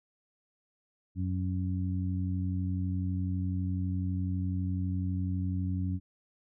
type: harmonic tone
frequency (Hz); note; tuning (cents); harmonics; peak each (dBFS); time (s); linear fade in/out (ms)
92; F#2; -9; 1 / 2 / 3; -30 / -35 / -38; 1.15-6; 50
effects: none